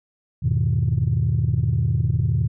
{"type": "chord", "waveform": "sine", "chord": "E major seventh", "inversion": "none", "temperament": "equal", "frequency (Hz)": [82.41, 103.83, 123.47, 155.56], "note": ["E2", "G#2", "B2", "D#3"], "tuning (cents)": [0, 0, 0, 0], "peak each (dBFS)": [-24, -22, -20, -24], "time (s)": [0.42, 2.48], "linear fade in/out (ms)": 20, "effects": ["tanh soft clip ceiling -11 dBFS"]}